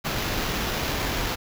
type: noise with sample-and-hold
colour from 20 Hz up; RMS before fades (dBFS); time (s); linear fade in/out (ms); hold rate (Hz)
pink; -27; 0.04-1.36; 20; 8820
effects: none